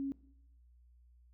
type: tone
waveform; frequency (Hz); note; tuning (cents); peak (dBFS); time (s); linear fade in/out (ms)
sine; 274.7; C#4; -16; -34; 0-0.12; 0
effects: noise-tail reverb RT60 0.7 s tail -19 dB re dry + added 60 Hz sine -60 dBFS peak until 1.33 s